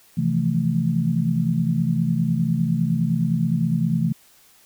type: chord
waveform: sine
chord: F major seventh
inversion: second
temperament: equal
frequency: 130.81 / 164.81 / 174.61 / 220 Hz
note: C3 / E3 / F3 / A3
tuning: 0 / 0 / 0 / 0 cents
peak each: -25 / -21 / -27 / -24 dBFS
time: 0.17-4.13 s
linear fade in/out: 10 ms
effects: white hiss -54 dBFS RMS until 4.65 s